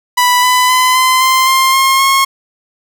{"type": "tone with pitch steps", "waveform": "sawtooth", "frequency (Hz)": [987.8, 1001, 1014.4, 1028, 1041.7, 1055.6, 1069.8, 1084.1], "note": ["B5", "B5", "B5", "C6", "C6", "C6", "C6", "C#6"], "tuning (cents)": [0, 23, 46, -31, -8, 15, 38, -39], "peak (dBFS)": -4, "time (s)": [0.17, 2.25], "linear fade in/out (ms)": 10, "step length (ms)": 260, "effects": []}